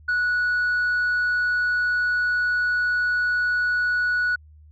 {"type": "tone", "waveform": "sine", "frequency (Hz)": 1469, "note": "F#6", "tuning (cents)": -13, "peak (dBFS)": -17, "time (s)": [0.08, 4.36], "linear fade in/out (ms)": 10, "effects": ["tanh soft clip ceiling -18 dBFS", "added 76 Hz sine -46 dBFS peak until 4.71 s"]}